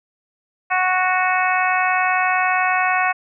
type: harmonic tone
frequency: 369 Hz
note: F#4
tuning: 5 cents flat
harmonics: 2 / 3 / 4 / 5 / 6 / 7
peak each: -20 / -22 / -23 / -24 / -25 / -25 dBFS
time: 0.7-3.13 s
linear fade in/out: 20 ms
effects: none